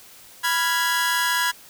sawtooth chord, F diminished, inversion second, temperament equal, 987.8 / 1396.9 / 1661.2 Hz, Cb6 / F6 / Ab6, 0 / 0 / 0 cents, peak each -20 / -25 / -19 dBFS, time 0.43-1.52 s, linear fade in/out 20 ms, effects white hiss -47 dBFS RMS until 1.69 s

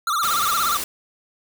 square tone with vibrato, 1271 Hz, D#6, 36 cents sharp, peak -20 dBFS, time 0.07-0.77 s, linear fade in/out 2 ms, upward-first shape sine, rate 17 Hz, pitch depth 160 cents each way
white noise, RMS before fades -27 dBFS, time 0.23-0.84 s, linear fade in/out 2 ms
effects none

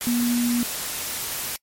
sine tone in noise, 240 Hz, B3, 49 cents flat, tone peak -19 dBFS, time 0.07-0.63 s, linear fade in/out 0 ms, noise white, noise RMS -29 dBFS, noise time 0.01-1.56 s, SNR +7 dB, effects noise-tail reverb RT60 0.1 s tail -26 dB re dry + MP3 64 kbps

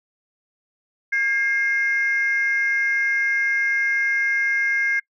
sine tone pair together, 1625 / 2124 Hz, G#6 / C7, -38 / +25 cents, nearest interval perfect fourth, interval 463 cents, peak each -20 dBFS, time 1.12-5 s, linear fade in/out 10 ms, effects noise-tail reverb RT60 0.1 s tail -25 dB re dry + tanh soft clip ceiling -12 dBFS

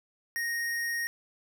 square tone, 1864.7 Hz, A#6, in tune, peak -30 dBFS, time 0.36-1.07 s, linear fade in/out 0 ms, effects none

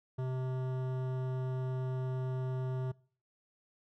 sine tone with hard clipping, 129.2 Hz, C3, 21 cents flat, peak -35 dBFS, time 0.18-2.92 s, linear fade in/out 10 ms, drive 15 dB, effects noise-tail reverb RT60 0.5 s tail -24 dB re dry

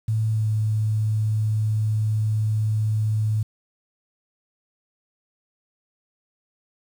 sine tone with pitch glide, 110 to 108.05 Hz, A2 to A2, 0 to -31 cents, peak -19 dBFS, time 0.08-3.43 s, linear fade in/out 5 ms, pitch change -31 cents, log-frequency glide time 0.3-0.48 s, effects 8-bit

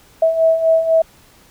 sine beating tone pair, 647 / 651 Hz, E5 / E5, -32 / -22 cents, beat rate 4 Hz, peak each -18 / -12 dBFS, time 0.22-1.02 s, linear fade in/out 5 ms, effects pink hiss -49 dBFS RMS until 1.5 s

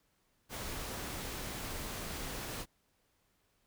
pink noise, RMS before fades -41 dBFS, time 0.49-2.66 s, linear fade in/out 50 ms, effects pink hiss -75 dBFS RMS until 3.66 s

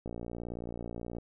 click train, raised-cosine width 2 ms, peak -26 dBFS, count 67, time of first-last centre 0.06-1.184 s, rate 58.7 Hz, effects none

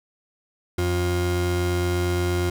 40% pulse tone pair together, 88.5 / 354 Hz, F2 / F4, +23 / +23 cents, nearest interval 2 octaves, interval 2400 cents, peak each -22 / -26 dBFS, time 0.78-2.5 s, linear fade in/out 5 ms, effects none

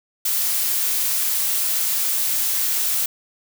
blue noise, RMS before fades -21 dBFS, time 0.25-3.06 s, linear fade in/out 5 ms, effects none

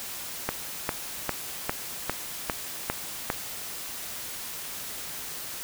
click train, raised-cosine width 0.5 ms, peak -10 dBFS, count 8, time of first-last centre 0.49-3.301 s, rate 2.49 Hz, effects white hiss -37 dBFS RMS until 5.63 s

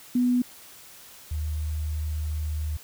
sine tone pair in turn, 246.9 / 76.61 Hz, B3 / D#2, 0 / -26 cents, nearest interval octave + minor sixth, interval 2026 cents, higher first, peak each -19 / -26 dBFS, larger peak first, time 0.15-0.42 / 1.31-2.77 s, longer second, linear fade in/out 5 ms, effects white hiss -48 dBFS RMS until 2.83 s

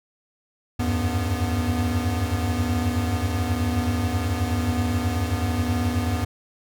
square tone cluster, 81.2 / 92.2 / 99.9 / 244.6 Hz, E2 / F#2 / G2 / B3, -26 / -6 / +33 / -16 cents, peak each -28 dBFS, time 0.79-6.25 s, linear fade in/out 10 ms, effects none

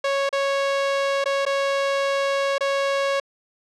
sawtooth tone with dropouts, 553 Hz, C#5, 4 cents flat, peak -16 dBFS, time 0.04-3.2 s, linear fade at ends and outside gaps 5 ms, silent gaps 0.292-0.327 / 1.242-1.257 / 1.453-1.463 / 2.582-2.607 s, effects low-pass 5000 Hz 12 dB/octave

